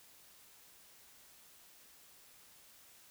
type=silence; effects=white hiss -61 dBFS RMS until 3.1 s